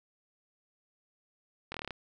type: slowing click train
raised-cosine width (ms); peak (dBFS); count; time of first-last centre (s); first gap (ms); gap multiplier
0.3; -22; 8; 1.72-1.907; 23; 1.05
effects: none